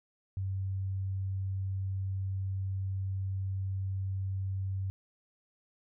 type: tone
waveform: sine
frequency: 96 Hz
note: G2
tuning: 36 cents flat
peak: -31 dBFS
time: 0.37-4.9 s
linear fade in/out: 0 ms
effects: none